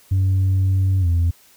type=tone with pitch glide; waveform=sine; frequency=95.1 to 85.22 Hz; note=F#2 to F2; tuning=+48 to -42 cents; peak=-12 dBFS; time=0.11-1.31 s; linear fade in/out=10 ms; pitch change=-190 cents; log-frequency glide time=1-1.07 s; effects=tanh soft clip ceiling -13 dBFS + white hiss -52 dBFS RMS until 1.56 s